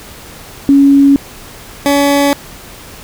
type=tone pair in turn; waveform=sine / 20% pulse; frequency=278.7 / 283.2 Hz; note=C#4 / C#4; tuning=+9 / +37 cents; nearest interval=unison; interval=28 cents; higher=second; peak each=-3 / -3 dBFS; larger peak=neither; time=0.69-1.16 / 1.86-2.33 s; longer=neither; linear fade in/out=0 ms; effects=pink hiss -33 dBFS RMS until 3.03 s